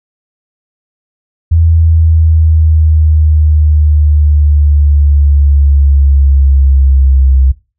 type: exponential sweep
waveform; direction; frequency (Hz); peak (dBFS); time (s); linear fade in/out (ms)
sine; down; 82.41 to 65.8; -4; 1.51-7.52; 10
effects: noise-tail reverb RT60 0.3 s tail -19 dB re dry

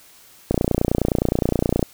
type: click train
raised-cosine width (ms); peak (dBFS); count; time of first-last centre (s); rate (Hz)
2; -4; 40; 0.51-1.828; 29.6
effects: white hiss -49 dBFS RMS until 1.93 s

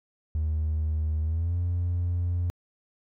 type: tone with pitch glide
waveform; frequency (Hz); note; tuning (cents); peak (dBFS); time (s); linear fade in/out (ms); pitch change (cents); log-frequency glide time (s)
triangle; 77.78 to 87.81; D#2 to F2; 0 to +10; -21; 0.35-2.5; 0; +210; 1.23-1.56
effects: tanh soft clip ceiling -20 dBFS

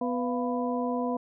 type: harmonic tone with a mistuned harmonic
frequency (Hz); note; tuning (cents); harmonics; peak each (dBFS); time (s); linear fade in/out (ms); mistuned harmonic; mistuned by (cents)
248.2; B3; +9; 1 / 2 / 3 / 4; -29 / -32 / -34 / -35; 0.01-1.17; 5; 3; -120
effects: none

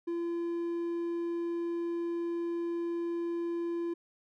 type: tone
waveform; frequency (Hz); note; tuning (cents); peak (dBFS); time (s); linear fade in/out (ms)
triangle; 340.7; F4; -43; -29; 0.07-3.94; 10
effects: none

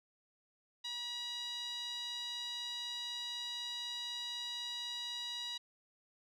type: tone with band-pass filter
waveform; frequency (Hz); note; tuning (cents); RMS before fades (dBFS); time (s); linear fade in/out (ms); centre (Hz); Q
sawtooth; 964; B5; -42; -42; 0.84-5.58; 10; 4000; 5.1
effects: none

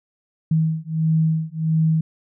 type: beating tone pair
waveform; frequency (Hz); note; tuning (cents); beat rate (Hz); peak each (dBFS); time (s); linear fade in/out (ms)
sine; 158.9 / 160.4; D#3 / E3; +37 / -47; 1.5; -20; 0.51-2.01; 5
effects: none

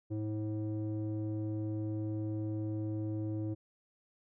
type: tone with low-pass filter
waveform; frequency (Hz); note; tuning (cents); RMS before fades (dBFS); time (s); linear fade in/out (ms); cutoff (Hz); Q
square; 107.4; A2; -41; -36; 0.1-3.55; 20; 400; 9
effects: none

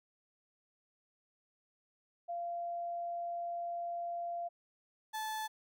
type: tone pair in turn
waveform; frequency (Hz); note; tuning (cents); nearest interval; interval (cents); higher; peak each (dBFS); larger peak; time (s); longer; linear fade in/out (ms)
sine / 35% pulse; 690 / 869.3; F5 / A5; -21 / -21; major third; 400; second; -36 / -35; second; 2.28-4.49 / 5.13-5.48; first; 20
effects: none

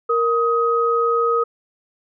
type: tone pair together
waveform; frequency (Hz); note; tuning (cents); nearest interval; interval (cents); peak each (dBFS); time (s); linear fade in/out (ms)
sine; 466.2 / 1259.4; A#4 / D#6; 0 / +21; octave + perfect fourth; 1721; -18; 0.09-1.44; 10
effects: none

